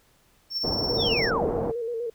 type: tone with tremolo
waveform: triangle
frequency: 5430 Hz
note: F8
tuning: 50 cents flat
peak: -23 dBFS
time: 0.5-1.31 s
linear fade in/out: 50 ms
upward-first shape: sine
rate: 18 Hz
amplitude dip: 50%
type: low-pass noise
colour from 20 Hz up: white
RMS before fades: -29 dBFS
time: 0.63-1.72 s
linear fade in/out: 20 ms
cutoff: 730 Hz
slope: 24 dB/octave
type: tone with vibrato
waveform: sine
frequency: 466.2 Hz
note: A#4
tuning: in tune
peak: -27 dBFS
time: 0.89-2.1 s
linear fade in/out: 5 ms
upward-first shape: square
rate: 8.1 Hz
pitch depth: 50 cents each way
type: linear sweep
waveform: sine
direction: down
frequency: 3832 to 123.1 Hz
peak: -25 dBFS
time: 0.97-1.5 s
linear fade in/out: 50 ms
effects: pink hiss -62 dBFS RMS until 2.14 s